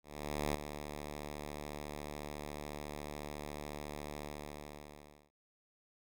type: tone with ADSR envelope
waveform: 5% pulse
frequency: 74 Hz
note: D2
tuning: 14 cents sharp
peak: -21 dBFS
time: 0.03-5.31 s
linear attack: 520 ms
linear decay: 4 ms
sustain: -10 dB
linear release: 1100 ms
effects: none